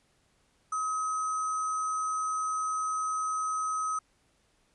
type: tone with sample-and-hold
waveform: sine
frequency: 1270 Hz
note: D#6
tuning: 35 cents sharp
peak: -28 dBFS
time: 0.72-3.99 s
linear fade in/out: 5 ms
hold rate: 7350 Hz
effects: pink hiss -69 dBFS RMS until 4.74 s + resampled to 24000 Hz